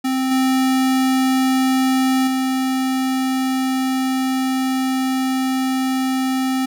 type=tone with level steps; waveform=square; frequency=261.6 Hz; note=C4; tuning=in tune; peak=-18 / -15 / -18 dBFS; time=0.04-6.66 s; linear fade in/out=10 ms; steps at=0.31 / 2.27 s; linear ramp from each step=5 ms; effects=none